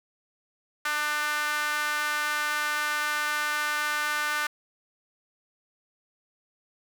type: tone with high-pass filter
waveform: sawtooth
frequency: 298.7 Hz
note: D4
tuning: 29 cents sharp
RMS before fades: -28 dBFS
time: 0.85-4.47 s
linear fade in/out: 5 ms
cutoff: 1400 Hz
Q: 2.9
effects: 9-bit